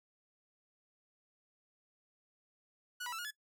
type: tone with pitch steps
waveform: sawtooth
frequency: 1467 / 976 / 1327 / 1433 / 1709 Hz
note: F#6 / B5 / E6 / F6 / G#6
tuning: -15 / -21 / +11 / +44 / +49 cents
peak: -36 dBFS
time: 3-3.31 s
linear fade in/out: 10 ms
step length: 62 ms
effects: noise-tail reverb RT60 0.1 s tail -22 dB re dry